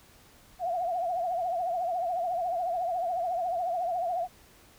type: tone with vibrato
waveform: sine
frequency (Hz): 705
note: F5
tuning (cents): +16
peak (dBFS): -27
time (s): 0.59-4.28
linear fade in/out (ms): 50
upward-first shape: triangle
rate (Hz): 14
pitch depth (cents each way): 120
effects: pink hiss -57 dBFS RMS until 4.78 s